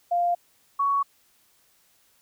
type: tone pair in turn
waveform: sine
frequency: 698.5 / 1118.4 Hz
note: F5 / C#6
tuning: 0 / +15 cents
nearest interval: minor sixth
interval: 815 cents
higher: second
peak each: -20 dBFS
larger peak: neither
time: 0.11-0.35 / 0.79-1.03 s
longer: neither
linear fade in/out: 10 ms
effects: white hiss -63 dBFS RMS until 2.21 s